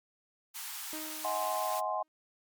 white high-pass noise, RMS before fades -41 dBFS, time 0.54-1.81 s, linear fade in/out 20 ms, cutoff 750 Hz, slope 96 dB/octave
sawtooth tone with exponential decay, 311.8 Hz, D#4, 4 cents sharp, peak -35 dBFS, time 0.93-2.08 s, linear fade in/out 0 ms, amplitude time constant 250 ms
sine chord, Ab dominant seventh, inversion second, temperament equal with one note detuned, 632.4 / 740 / 830.6 / 1046.5 Hz, Eb5 / Gb5 / Ab5 / C6, +28 / 0 / 0 / 0 cents, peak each -36 / -36 / -36 / -35 dBFS, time 1.24-2.03 s, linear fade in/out 10 ms
effects MP3 96 kbps

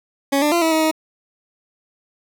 20% pulse tone with pitch steps, 277.7 / 297.3 / 342.6 / 323.8 / 317.1 / 315.3 Hz, C#4 / D4 / F4 / E4 / D#4 / D#4, +3 / +21 / -33 / -31 / +33 / +23 cents, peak -10 dBFS, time 0.32-0.914 s, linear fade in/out 10 ms, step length 99 ms, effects none

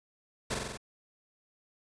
pink noise with echo, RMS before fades -32 dBFS, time 0.5-0.55 s, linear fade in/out 10 ms, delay 45 ms, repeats 5, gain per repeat -2 dB, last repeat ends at 0.775 s, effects resampled to 22050 Hz

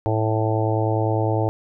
harmonic tone, 109.8 Hz, A2, 3 cents flat, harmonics 1 / 3 / 4 / 5 / 6 / 7 / 8, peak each -21 / -26 / -27 / -28 / -29 / -29 / -30 dBFS, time 0.06-1.49 s, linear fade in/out 0 ms, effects none

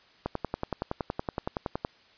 click train, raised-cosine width 1 ms, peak -15 dBFS, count 18, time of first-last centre 0.26-1.849 s, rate 10.7 Hz, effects white hiss -59 dBFS RMS until 2.17 s + resampled to 11025 Hz

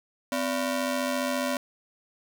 sawtooth ring-modulated tone, 418.6 Hz, G#4, 14 cents sharp, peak -19 dBFS, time 0.32-1.57 s, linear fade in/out 2 ms, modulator 162 Hz, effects 10-bit

